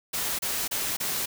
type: noise bursts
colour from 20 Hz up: white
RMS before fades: -29 dBFS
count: 4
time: 0.13-1.26 s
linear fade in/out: 10 ms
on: 260 ms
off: 30 ms
effects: none